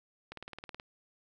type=click train; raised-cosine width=0.3 ms; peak=-27 dBFS; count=10; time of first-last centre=0.32-0.799 s; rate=18.8 Hz; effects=none